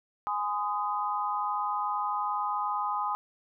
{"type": "chord", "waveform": "sine", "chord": "Ab major", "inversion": "none", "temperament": "equal with one note detuned", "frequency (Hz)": [830.6, 1022, 1244.5], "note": ["Ab5", "C6", "Eb6"], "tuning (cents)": [0, -41, 0], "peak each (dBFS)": -32, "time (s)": [0.27, 3.15], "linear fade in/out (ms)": 0, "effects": []}